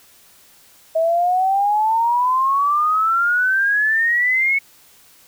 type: exponential sweep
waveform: sine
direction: up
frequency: 640 to 2217 Hz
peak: -14 dBFS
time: 0.95-4.59 s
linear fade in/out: 10 ms
effects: white hiss -50 dBFS RMS until 5.27 s